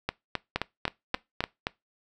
two click trains, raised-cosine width 0.3 ms, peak -11 / -10 dBFS, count 7 / 4, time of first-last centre 0.09-1.669 / 0.56-1.44 s, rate 3.8 / 3.41 Hz, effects noise-tail reverb RT60 0.2 s tail -22 dB re dry

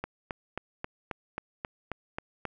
click train, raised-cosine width 0.5 ms, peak -18 dBFS, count 10, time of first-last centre 0.04-2.453 s, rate 3.73 Hz, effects none

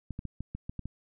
clicks, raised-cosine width 5 ms, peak -24 dBFS, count 8, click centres 0.107 / 0.191 / 0.253 / 0.406 / 0.55 / 0.695 / 0.793 / 0.856 s, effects none

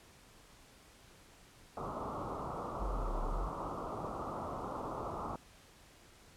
white low-pass noise, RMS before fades -41 dBFS, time 1.77-5.36 s, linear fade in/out 2 ms, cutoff 1300 Hz, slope 96 dB/octave
sine exponential two-way sweep, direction down then up, 51.2 to 32.7 to 51.2 Hz, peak -34 dBFS, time 2.78-3.5 s, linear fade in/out 50 ms, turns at 3.27 s
effects pink hiss -60 dBFS RMS until 6.36 s + low-pass 11000 Hz 12 dB/octave

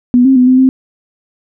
sine tone with pitch steps, 246.3 / 266.2 / 250.9 / 256.9 / 261.6 Hz, B3 / C4 / B3 / C4 / C4, -5 / +30 / +28 / -32 / 0 cents, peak -4 dBFS, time 0.14-0.69 s, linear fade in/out 0 ms, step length 110 ms, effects none

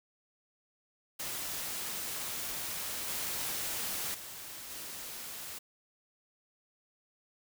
white noise with level steps, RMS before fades -38 / -36 / -45 / -43 dBFS, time 1.19-5.59 s, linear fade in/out 10 ms, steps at 3.08 / 4.14 / 4.7 s, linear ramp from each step 5 ms, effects none

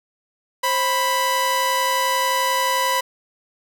sawtooth tone pair together, 530 / 988.7 Hz, C5 / B5, +22 / +2 cents, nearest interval major seventh, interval 1080 cents, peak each -21 / -15 dBFS, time 0.63-3.01 s, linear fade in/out 10 ms, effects none

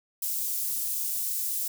white high-pass noise, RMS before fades -30 dBFS, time 0.22-1.68 s, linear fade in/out 5 ms, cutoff 8300 Hz, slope 12 dB/octave, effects none

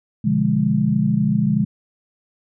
sine chord, B diminished seventh, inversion none, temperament equal, 123.47 / 146.83 / 174.61 / 207.7 Hz, B2 / D3 / F3 / Ab3, 0 / 0 / 0 / 0 cents, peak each -24 / -21 / -22 / -18 dBFS, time 0.24-1.65 s, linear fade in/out 10 ms, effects none

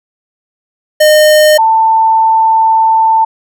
square / sine tone pair in turn, 611 / 890.8 Hz, D#5 / A5, -32 / +21 cents, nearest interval perfect fifth, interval 653 cents, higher second, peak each -4 / -5 dBFS, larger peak first, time 1-1.58 / 1.58-3.25 s, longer second, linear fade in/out 10 ms, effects none

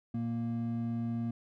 triangle tone pair together, 116.55 / 233.1 Hz, A#2 / A#3, 0 / 0 cents, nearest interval octave, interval 1200 cents, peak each -34 / -31 dBFS, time 0.14-1.31 s, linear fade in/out 5 ms, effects none

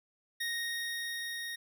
25% pulse tone with level ramp, 1864.7 Hz, A#6, in tune, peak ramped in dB -29 to -34 dBFS, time 0.4-1.56 s, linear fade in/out 10 ms, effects none

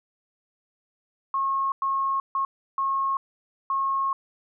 sine tone bursts at uneven times, 1086 Hz, C#6, 36 cents flat, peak -22 dBFS, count 5, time 1.34-1.72 / 1.82-2.2 / 2.35-2.45 / 2.78-3.17 / 3.7-4.13 s, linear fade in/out 2 ms, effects none

